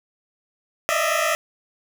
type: tone cluster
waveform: 15% pulse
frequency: 587 / 614 / 640 / 670 Hz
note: D5 / D#5 / D#5 / E5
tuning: -1 / -23 / +49 / +28 cents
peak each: -23 / -18 / -18 / -18 dBFS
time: 0.89-1.35 s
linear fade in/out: 0 ms
effects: none